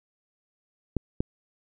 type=clicks; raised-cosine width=3 ms; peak=-12 dBFS; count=2; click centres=0.967 / 1.205 s; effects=none